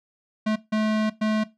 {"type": "tone bursts at uneven times", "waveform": "square", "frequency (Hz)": 216, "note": "A3", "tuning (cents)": -32, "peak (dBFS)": -21, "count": 3, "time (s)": [[0.46, 0.56], [0.72, 1.1], [1.21, 1.44]], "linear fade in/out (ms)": 10, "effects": ["noise-tail reverb RT60 0.2 s tail -17 dB re dry", "low-pass 4000 Hz 12 dB/octave"]}